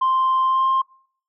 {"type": "tone with pitch glide", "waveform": "sine", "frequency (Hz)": [1046.5, 1058], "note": ["C6", "C6"], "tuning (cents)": [0, 19], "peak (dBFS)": -14, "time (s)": [0.01, 0.82], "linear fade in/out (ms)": 10, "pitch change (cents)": 19, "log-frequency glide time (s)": [0.44, 0.68], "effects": ["noise-tail reverb RT60 0.6 s tail -25 dB re dry", "tanh soft clip ceiling -13 dBFS"]}